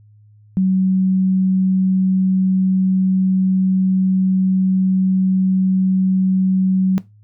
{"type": "tone", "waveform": "sine", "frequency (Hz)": 188.1, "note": "F#3", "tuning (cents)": 29, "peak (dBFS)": -12, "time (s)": [0.57, 6.98], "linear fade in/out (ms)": 0, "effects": ["noise-tail reverb RT60 0.2 s tail -18 dB re dry", "added 105 Hz sine -45 dBFS peak until 7.23 s"]}